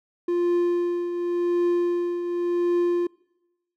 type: tone with tremolo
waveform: triangle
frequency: 349.2 Hz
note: F4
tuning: in tune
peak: -16 dBFS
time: 0.28-3.07 s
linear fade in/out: 5 ms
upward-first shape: triangle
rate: 0.9 Hz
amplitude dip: 60%
effects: noise-tail reverb RT60 1.0 s tail -25 dB re dry